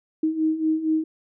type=beating tone pair; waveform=sine; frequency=312.5 / 316.8 Hz; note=D#4 / D#4; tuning=+8 / +31 cents; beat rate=4.3 Hz; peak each=-26 / -21 dBFS; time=0.23-1.04 s; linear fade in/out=5 ms; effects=none